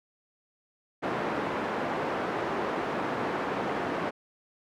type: band-pass noise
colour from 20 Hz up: pink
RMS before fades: -31 dBFS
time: 1.02-4.11 s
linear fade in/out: 20 ms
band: 270 to 1400 Hz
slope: 12 dB/octave
effects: none